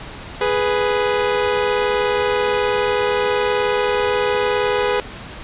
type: tone pair together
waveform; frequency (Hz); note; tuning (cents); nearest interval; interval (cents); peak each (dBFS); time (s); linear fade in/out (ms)
sawtooth; 415.3 / 494.2; G#4 / B4; 0 / +1; minor third; 301; -15; 0.41-5; 2
effects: pink hiss -34 dBFS RMS until 5.43 s + resampled to 8000 Hz

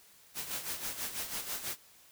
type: noise with tremolo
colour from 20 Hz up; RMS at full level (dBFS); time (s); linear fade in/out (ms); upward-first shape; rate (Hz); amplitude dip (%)
white; -36; 0.34-1.77; 50; sine; 6.1; 65
effects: white hiss -60 dBFS RMS until 2.11 s

